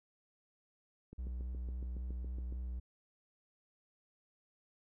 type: click train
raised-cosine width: 3 ms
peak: -37 dBFS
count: 11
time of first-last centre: 1.13-2.525 s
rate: 7.17 Hz
type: tone with vibrato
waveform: triangle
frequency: 61.74 Hz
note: B1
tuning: in tune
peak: -36 dBFS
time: 1.18-2.8 s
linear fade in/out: 10 ms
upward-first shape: sine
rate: 3.7 Hz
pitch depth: 16 cents each way
effects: none